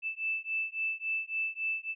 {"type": "beating tone pair", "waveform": "sine", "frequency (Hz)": [2637, 2640.6], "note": ["E7", "E7"], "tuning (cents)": [0, 2], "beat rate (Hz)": 3.6, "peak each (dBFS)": [-34, -34], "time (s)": [0.02, 1.95], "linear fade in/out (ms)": 50, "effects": []}